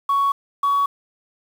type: tone pair in turn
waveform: sine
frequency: 1115 / 1124.7 Hz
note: C#6 / C#6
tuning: +10 / +25 cents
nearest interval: unison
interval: 15 cents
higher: second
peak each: -14 dBFS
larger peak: neither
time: 0.09-0.32 / 0.63-0.86 s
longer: neither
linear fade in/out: 5 ms
effects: tanh soft clip ceiling -13 dBFS + 7-bit